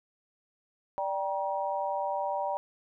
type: chord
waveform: sine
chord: G minor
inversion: second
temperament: equal with one note detuned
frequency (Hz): 587.3 / 784 / 950.3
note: D5 / G5 / Bb5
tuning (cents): 0 / 0 / +33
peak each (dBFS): -33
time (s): 0.98-2.57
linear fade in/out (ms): 0
effects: none